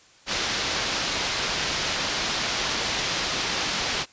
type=low-pass noise; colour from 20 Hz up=white; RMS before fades=-27 dBFS; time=0.26-4.06 s; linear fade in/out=50 ms; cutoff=5600 Hz; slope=24 dB/octave; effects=white hiss -54 dBFS RMS until 4.12 s + resampled to 16000 Hz